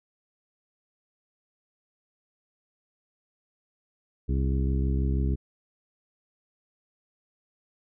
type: harmonic tone with a mistuned harmonic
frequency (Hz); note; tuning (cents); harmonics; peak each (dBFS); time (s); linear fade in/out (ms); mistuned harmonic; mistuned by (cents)
66.3; C2; +23; 1 / 2 / 3 / 4 / 5 / 6; -24 / -30 / -34 / -36 / -38 / -40; 4.28-5.36; 20; 6; +56
effects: none